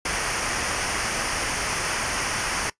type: noise with comb filter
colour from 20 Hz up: pink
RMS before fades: -26 dBFS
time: 0.05-2.7 s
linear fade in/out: 5 ms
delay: 0.26 ms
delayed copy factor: -0.65
effects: noise-tail reverb RT60 0.1 s tail -19 dB re dry + resampled to 22050 Hz